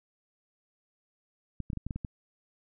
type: clicks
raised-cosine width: 5 ms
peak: -22 dBFS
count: 8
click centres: 1.603 / 1.702 / 1.732 / 1.773 / 1.866 / 1.908 / 1.96 / 2.048 s
effects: none